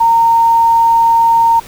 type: tone with quantisation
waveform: sine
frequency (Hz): 920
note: A#5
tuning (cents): -23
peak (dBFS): -6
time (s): 0-1.6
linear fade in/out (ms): 10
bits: 6
effects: pink hiss -35 dBFS RMS until 1.67 s